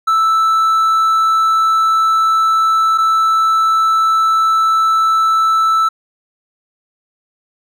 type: tone pair in turn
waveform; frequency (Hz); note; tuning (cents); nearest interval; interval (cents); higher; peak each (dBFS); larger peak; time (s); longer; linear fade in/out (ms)
triangle; 1318.5 / 1318.5; E6 / E6; 0 / 0; unison; 0; neither; -8; neither; 0.07-2.98 / 2.98-5.89; neither; 10
effects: none